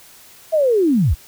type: linear sweep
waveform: sine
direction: down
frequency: 659.3 to 46.25 Hz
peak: -12 dBFS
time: 0.52-1.15 s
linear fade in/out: 20 ms
effects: white hiss -45 dBFS RMS until 1.27 s